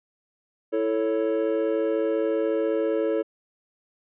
triangle chord, A major, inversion second, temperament equal, 329.6 / 440 / 554.4 Hz, E4 / A4 / C#5, 0 / 0 / 0 cents, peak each -25 / -23 / -25 dBFS, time 0.72-3.23 s, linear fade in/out 20 ms, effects resampled to 8000 Hz

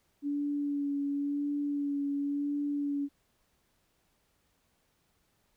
sine tone with vibrato, 285.8 Hz, D4, 47 cents flat, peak -29 dBFS, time 0.22-3.09 s, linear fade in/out 50 ms, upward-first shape sine, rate 0.94 Hz, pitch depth 19 cents each way, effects pink hiss -73 dBFS RMS until 5.56 s

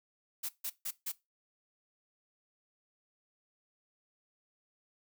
blue noise bursts, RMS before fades -37 dBFS, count 4, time 0.43-1.12 s, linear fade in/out 10 ms, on 60 ms, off 150 ms, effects noise-tail reverb RT60 0.2 s tail -18 dB re dry

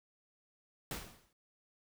pink noise with exponential decay, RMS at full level -38 dBFS, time 0.91-1.33 s, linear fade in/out 2 ms, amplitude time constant 90 ms, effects none

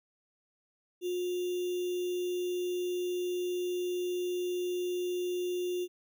sine tone with sample-and-hold, 358.5 Hz, F4, 45 cents sharp, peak -30 dBFS, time 1.01-5.88 s, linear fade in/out 50 ms, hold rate 3150 Hz, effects none

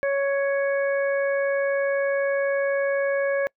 harmonic tone, 556 Hz, C#5, 5 cents sharp, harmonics 1 / 2 / 3 / 4, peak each -21 / -36 / -29 / -36 dBFS, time 0.03-3.47 s, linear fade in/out 0 ms, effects noise-tail reverb RT60 0.1 s tail -26 dB re dry

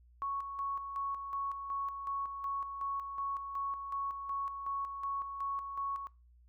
sine tone with tremolo, 1108.7 Hz, C#6, in tune, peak -33 dBFS, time 0.22-6.07 s, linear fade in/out 0 ms, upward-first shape square, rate 2.7 Hz, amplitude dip 50%, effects noise-tail reverb RT60 0.3 s tail -22 dB re dry + added 60 Hz sine -59 dBFS peak until 6.48 s

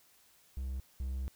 triangle tone pair in turn, 65.41 / 65.41 Hz, C2 / C2, 0 / 0 cents, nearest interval unison, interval 0 cents, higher neither, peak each -33 / -32 dBFS, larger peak second, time 0.57-0.8 / 1-1.28 s, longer second, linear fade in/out 0 ms, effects white hiss -65 dBFS RMS until 1.35 s

